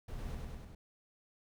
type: noise with echo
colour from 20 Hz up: brown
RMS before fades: -43 dBFS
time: 0.08-0.35 s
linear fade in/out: 5 ms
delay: 100 ms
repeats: 4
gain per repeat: -2 dB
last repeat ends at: 0.75 s
effects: none